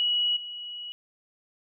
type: tone with level steps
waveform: sine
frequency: 2921 Hz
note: F#7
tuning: 23 cents flat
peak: -22 / -35 dBFS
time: 0-0.92 s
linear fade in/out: 0 ms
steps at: 0.36 s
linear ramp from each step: 10 ms
effects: none